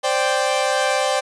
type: chord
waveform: sawtooth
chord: C suspended second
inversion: none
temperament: equal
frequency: 523.3 / 587.3 / 784 Hz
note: C5 / D5 / G5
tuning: 0 / 0 / 0 cents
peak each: -18 dBFS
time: 0.03-1.21 s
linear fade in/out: 20 ms
effects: resampled to 22050 Hz